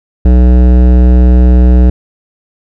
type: tone with hard clipping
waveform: sine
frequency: 61.74 Hz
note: B1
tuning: in tune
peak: -4 dBFS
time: 0.25-1.9 s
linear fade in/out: 5 ms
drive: 15 dB
effects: none

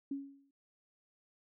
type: tone with exponential decay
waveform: sine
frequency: 277.2 Hz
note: C#4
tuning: in tune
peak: -33 dBFS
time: 0.11-0.51 s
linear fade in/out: 5 ms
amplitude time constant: 86 ms
effects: none

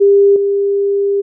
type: tone with level steps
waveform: sine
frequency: 400 Hz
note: G4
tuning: 35 cents sharp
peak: -5 / -11 dBFS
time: 0-1.22 s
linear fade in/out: 20 ms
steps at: 0.36 s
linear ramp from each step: 2 ms
effects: none

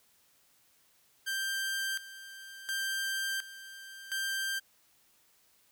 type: tone with tremolo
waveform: sawtooth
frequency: 1576 Hz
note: G6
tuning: 9 cents sharp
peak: -28 dBFS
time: 1.26-4.6 s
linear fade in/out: 20 ms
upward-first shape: square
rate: 0.7 Hz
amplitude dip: 80%
effects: white hiss -67 dBFS RMS until 5.71 s

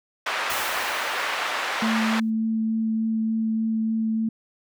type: band-pass noise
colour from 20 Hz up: white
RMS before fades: -27 dBFS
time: 0.26-2.2 s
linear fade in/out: 5 ms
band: 690 to 2000 Hz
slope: 12 dB/octave
type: noise with exponential decay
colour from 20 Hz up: white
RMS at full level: -30 dBFS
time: 0.5-2.3 s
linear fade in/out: 0 ms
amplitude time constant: 390 ms
type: tone with vibrato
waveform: sine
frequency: 222.1 Hz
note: A3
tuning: 16 cents sharp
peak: -21 dBFS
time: 1.82-4.29 s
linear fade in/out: 5 ms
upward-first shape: sine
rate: 3.4 Hz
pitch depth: 8 cents each way
effects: none

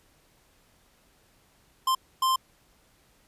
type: tone bursts at uneven times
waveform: square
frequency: 1046.5 Hz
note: C6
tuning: in tune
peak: -22 dBFS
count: 2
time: 1.87-1.95 / 2.22-2.36 s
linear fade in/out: 5 ms
effects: pink hiss -63 dBFS RMS until 3.27 s + resampled to 32000 Hz

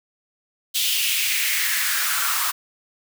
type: noise with high-pass filter sweep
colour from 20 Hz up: white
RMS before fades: -22 dBFS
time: 0.74-2.52 s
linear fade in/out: 20 ms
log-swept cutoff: 3300 to 1100 Hz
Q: 3.4
effects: none

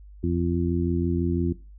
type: harmonic tone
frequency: 86 Hz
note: F2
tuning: 26 cents flat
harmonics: 1 / 2 / 3 / 4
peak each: -26 / -28 / -28 / -28 dBFS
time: 0.23-1.53 s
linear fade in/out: 10 ms
effects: noise-tail reverb RT60 0.3 s tail -18 dB re dry + added 50 Hz sine -43 dBFS peak until 1.78 s

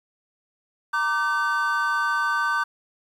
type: chord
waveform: triangle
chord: G minor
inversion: first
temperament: equal with one note detuned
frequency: 932.3 / 1174.7 / 1528.6 Hz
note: Bb5 / D6 / G6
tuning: 0 / 0 / -44 cents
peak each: -27 / -23 / -22 dBFS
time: 0.93-2.64 s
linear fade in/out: 10 ms
effects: 9-bit

